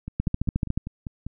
two click trains, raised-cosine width 5 ms, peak -11 / -20 dBFS, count 9 / 7, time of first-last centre 0.2-0.776 / 0.08-1.266 s, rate 13.9 / 5.06 Hz, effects none

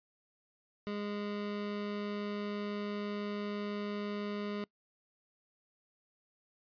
25% pulse tone, 206 Hz, G#3, 14 cents flat, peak -32 dBFS, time 0.87-4.64 s, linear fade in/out 0 ms, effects noise-tail reverb RT60 0.1 s tail -24 dB re dry + resampled to 11025 Hz

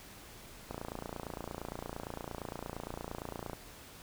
click train, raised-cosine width 1 ms, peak -25 dBFS, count 82, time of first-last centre 0.71-3.532 s, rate 28.7 Hz, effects pink hiss -52 dBFS RMS until 4.02 s

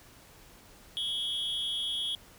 triangle tone with amplitude modulation, 3322 Hz, G#7, in tune, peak -25 dBFS, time 0.97-2.15 s, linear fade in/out 0 ms, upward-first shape sine, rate 271 Hz, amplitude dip 85%, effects pink hiss -55 dBFS RMS until 2.38 s

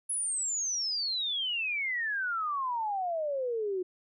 sine exponential sweep, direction down, 10548 to 357.2 Hz, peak -29 dBFS, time 0.09-3.83 s, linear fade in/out 10 ms, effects none

